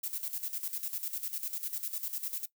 violet noise with tremolo, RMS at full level -35 dBFS, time 0.03-2.46 s, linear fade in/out 10 ms, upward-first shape square, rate 10 Hz, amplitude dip 70%, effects noise-tail reverb RT60 0.1 s tail -18 dB re dry

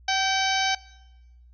harmonic tone with a mistuned harmonic, 766 Hz, G5, 40 cents flat, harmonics 1 / 2 / 3 / 4 / 5 / 6 / 7 / 8, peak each -25 / -28 / -30 / -31 / -32 / -33 / -33 / -34 dBFS, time 0.08-0.75 s, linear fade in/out 5 ms, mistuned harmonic 2, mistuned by +36 cents, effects noise-tail reverb RT60 1.0 s tail -21 dB re dry + added 60 Hz sine -49 dBFS peak until 1.53 s

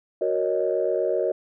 sine chord, D# minor seventh, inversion first, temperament equal, 370 / 466.2 / 554.4 / 622.3 Hz, F#4 / A#4 / C#5 / D#5, 0 / 0 / 0 / 0 cents, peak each -26 dBFS, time 0.21-1.32 s, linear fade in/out 5 ms, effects tanh soft clip ceiling -11 dBFS

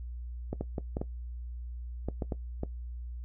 clicks, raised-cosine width 2 ms, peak -19 dBFS, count 9, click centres 0.53 / 0.61 / 0.782 / 0.969 / 1.015 / 2.086 / 2.222 / 2.322 / 2.634 s, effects noise-tail reverb RT60 0.1 s tail -17 dB re dry + added 60 Hz sine -37 dBFS peak until 3.24 s

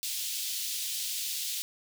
pink high-pass noise, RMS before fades -34 dBFS, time 0.03-1.62 s, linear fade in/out 0 ms, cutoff 3200 Hz, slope 24 dB/octave, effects none

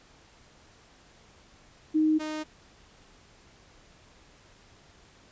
sine / sawtooth tone pair in turn, 311.1 / 308.6 Hz, D#4 / D#4, 0 / -14 cents, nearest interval unison, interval 14 cents, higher first, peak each -20 / -28 dBFS, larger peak first, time 1.94-2.19 / 2.19-2.44 s, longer neither, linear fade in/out 20 ms, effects pink hiss -57 dBFS RMS until 5.31 s + resampled to 16000 Hz

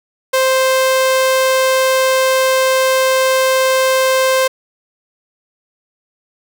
sawtooth tone, 523.3 Hz, C5, in tune, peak -7 dBFS, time 0.33-4.48 s, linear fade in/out 10 ms, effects none

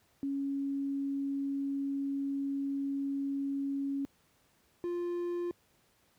sine / triangle tone pair in turn, 277.2 / 349.3 Hz, C#4 / F4, 0 / 0 cents, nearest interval major third, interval 400 cents, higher second, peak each -31 / -30 dBFS, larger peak second, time 0.23-4.05 / 4.84-5.51 s, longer first, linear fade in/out 0 ms, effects pink hiss -69 dBFS RMS until 6.18 s + high-pass 60 Hz 12 dB/octave

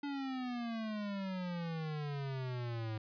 square exponential sweep, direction down, 288.5 to 107.8 Hz, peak -38 dBFS, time 0.03-2.98 s, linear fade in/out 5 ms, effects resampled to 11025 Hz

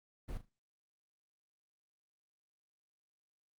brown noise with echo, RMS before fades -40 dBFS, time 0.28-0.38 s, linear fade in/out 10 ms, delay 38 ms, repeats 3, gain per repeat -12 dB, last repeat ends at 0.494 s, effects Opus 24 kbps

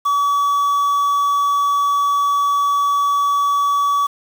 triangle tone with quantisation, 1140 Hz, C#6, 48 cents sharp, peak -12 dBFS, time 0.05-4.07 s, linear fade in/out 10 ms, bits 6, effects none

